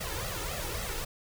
pink noise with flanger, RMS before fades -35 dBFS, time 0-1.05 s, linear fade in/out 10 ms, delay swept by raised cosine 1.5 to 2.3 ms, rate 3.7 Hz, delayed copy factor +0.9, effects none

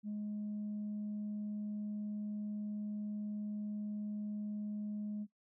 sine tone, 209.2 Hz, G#3, 13 cents sharp, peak -36 dBFS, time 0.03-5.27 s, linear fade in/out 50 ms, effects noise-tail reverb RT60 0.1 s tail -19 dB re dry + tanh soft clip ceiling -35 dBFS

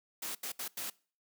white noise bursts at uneven times, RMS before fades -39 dBFS, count 4, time 0.22-0.35 / 0.43-0.52 / 0.59-0.68 / 0.77-0.9 s, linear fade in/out 5 ms, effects noise-tail reverb RT60 0.4 s tail -23 dB re dry + high-pass 200 Hz 12 dB/octave

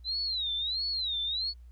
sine tone with vibrato, 3951 Hz, B7, in tune, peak -29 dBFS, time 0.04-1.54 s, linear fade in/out 50 ms, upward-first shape sine, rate 1.5 Hz, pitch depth 190 cents each way, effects added 60 Hz sine -47 dBFS peak until 1.71 s + pink hiss -74 dBFS RMS until 1.71 s

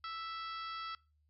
harmonic tone, 659.3 Hz, E5, in tune, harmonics 2 / 3 / 4 / 5 / 6 / 7 / 8, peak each -41 / -52 / -55 / -51 / -56 / -52 / -57 dBFS, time 0.04-0.95 s, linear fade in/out 2 ms, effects noise-tail reverb RT60 0.3 s tail -22 dB re dry + added 75 Hz sine -70 dBFS peak until 1.29 s

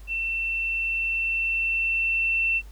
sine tone with level ramp, 2690 Hz, E7, 34 cents sharp, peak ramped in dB -25 to -20 dBFS, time 0.07-2.62 s, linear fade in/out 50 ms, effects added 50 Hz sine -40 dBFS peak until 2.71 s + pink hiss -56 dBFS RMS until 2.71 s

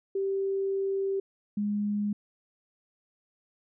sine tone pair in turn, 390 / 206.6 Hz, G4 / G#3, -9 / -9 cents, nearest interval major seventh, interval 1100 cents, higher first, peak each -26 dBFS, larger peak neither, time 0.15-1.2 / 1.57-2.13 s, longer first, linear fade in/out 5 ms, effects none

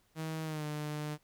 sawtooth tone with pitch glide, 158.9 to 150.24 Hz, D#3 to D3, +37 to +40 cents, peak -32 dBFS, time 0.15-1.18 s, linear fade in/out 50 ms, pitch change -97 cents, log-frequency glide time 0.44-0.65 s, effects pink hiss -71 dBFS RMS until 1.23 s

